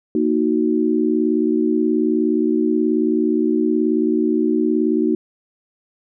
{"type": "chord", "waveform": "sine", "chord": "D# minor", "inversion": "second", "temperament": "equal", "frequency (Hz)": [233.1, 311.1, 370], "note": ["A#3", "D#4", "F#4"], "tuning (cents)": [0, 0, 0], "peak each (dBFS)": [-20, -18, -20], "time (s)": [0.15, 5.15], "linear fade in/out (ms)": 2, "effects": []}